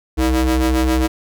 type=ring-modulated tone; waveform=40% pulse; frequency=129.8 Hz; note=C3; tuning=13 cents flat; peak=-10 dBFS; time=0.17-1.08 s; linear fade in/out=20 ms; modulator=191 Hz; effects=none